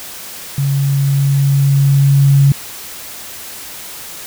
sine tone with level ramp, 139.1 Hz, C#3, 6 cents sharp, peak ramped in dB -12 to -5 dBFS, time 0.58-2.52 s, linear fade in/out 2 ms, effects white hiss -30 dBFS RMS until 4.26 s

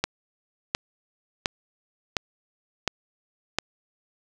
click train, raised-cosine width 0.2 ms, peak -5 dBFS, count 6, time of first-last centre 0.04-3.586 s, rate 1.41 Hz, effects none

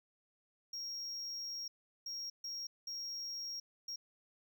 triangle tone bursts at uneven times, 5588 Hz, F8, in tune, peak -39 dBFS, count 5, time 0.73-1.68 / 2.06-2.3 / 2.44-2.67 / 2.87-3.6 / 3.88-3.96 s, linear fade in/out 5 ms, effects none

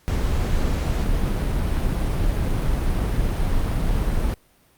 brown noise, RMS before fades -21 dBFS, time 0.08-4.34 s, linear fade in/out 0 ms, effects pink hiss -58 dBFS RMS until 4.77 s + Opus 48 kbps

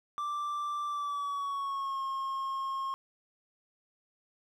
triangle tone with pitch glide, 1174.7 to 1077.2 Hz, D6 to C#6, 0 to -50 cents, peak -30 dBFS, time 0.18-2.94 s, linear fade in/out 0 ms, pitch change -150 cents, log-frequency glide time 0.87-2.02 s, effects none

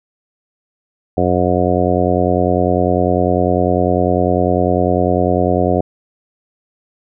harmonic tone, 90 Hz, F#2, 47 cents flat, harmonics 1 / 2 / 3 / 4 / 5 / 6 / 7 / 8, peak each -20 / -20 / -20 / -20 / -20 / -20 / -20 / -20 dBFS, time 1.17-5.81 s, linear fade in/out 5 ms, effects none

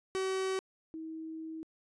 45% pulse / sine tone pair in turn, 380 / 320.2 Hz, F#4 / D#4, +46 / +50 cents, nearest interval minor third, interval 296 cents, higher first, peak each -31 / -39 dBFS, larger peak first, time 0.15-0.59 / 0.94-1.63 s, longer second, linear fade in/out 0 ms, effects resampled to 22050 Hz

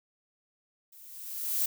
violet noise with level ramp, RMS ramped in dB -54 to -26 dBFS, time 0.92-1.66 s, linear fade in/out 5 ms, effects none

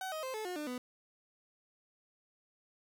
30% pulse tone with pitch steps, 755 / 627.6 / 521.7 / 433.6 / 360.5 / 299.6 / 249.1 Hz, F#5 / D#5 / C5 / A4 / F#4 / D4 / B3, +35 / +15 / -5 / -25 / -45 / +35 / +15 cents, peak -35 dBFS, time 0.01-0.78 s, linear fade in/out 2 ms, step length 110 ms, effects none

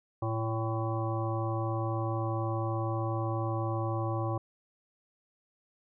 harmonic tone with a mistuned harmonic, 112.4 Hz, A2, 37 cents sharp, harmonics 1 / 3 / 5 / 7 / 9 / 10, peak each -31 / -36 / -38 / -39 / -41 / -41 dBFS, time 0.22-4.38 s, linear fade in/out 5 ms, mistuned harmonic 7, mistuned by -15 cents, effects none

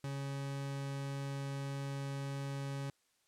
40% pulse tone, 138.59 Hz, C#3, in tune, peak -37 dBFS, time 0.04-2.9 s, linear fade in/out 2 ms, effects white hiss -75 dBFS RMS until 3.27 s + low-pass 10000 Hz 12 dB/octave

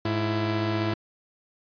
sawtooth tone pair together, 105.9 / 333.3 Hz, G#2 / E4, +34 / +19 cents, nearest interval octave + minor sixth, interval 1985 cents, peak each -23 dBFS, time 0.05-0.94 s, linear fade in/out 5 ms, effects resampled to 11025 Hz

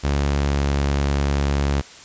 sawtooth tone with pitch glide, 70.8 to 70.39 Hz, C#2 to C#2, +37 to +27 cents, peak -14 dBFS, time 0.03-1.82 s, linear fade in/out 20 ms, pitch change -10 cents, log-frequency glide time 0.42-0.69 s, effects white hiss -42 dBFS RMS until 2.04 s + resampled to 16000 Hz

